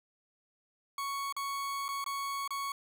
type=tone with dropouts; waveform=40% pulse; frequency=1111 Hz; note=C#6; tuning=4 cents sharp; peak=-33 dBFS; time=0.98-2.72 s; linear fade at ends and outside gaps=2 ms; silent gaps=1.325-1.365 / 1.882-1.888 / 2.042-2.062 / 2.477-2.506 s; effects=none